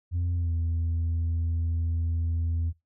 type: tone with pitch glide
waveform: sine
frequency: 87.1 to 83.02 Hz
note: F2 to E2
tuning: -4 to +13 cents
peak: -22 dBFS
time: 0.11-2.73 s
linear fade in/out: 50 ms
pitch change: -83 cents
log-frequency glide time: 0.35-0.52 s
effects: noise-tail reverb RT60 0.2 s tail -22 dB re dry + tanh soft clip ceiling -23 dBFS